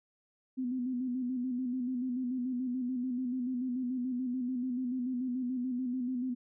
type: tone with vibrato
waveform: sine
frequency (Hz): 251.6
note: B3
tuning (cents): +32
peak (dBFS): -31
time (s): 0.57-6.35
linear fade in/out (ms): 20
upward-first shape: square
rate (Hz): 6.9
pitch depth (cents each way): 49
effects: none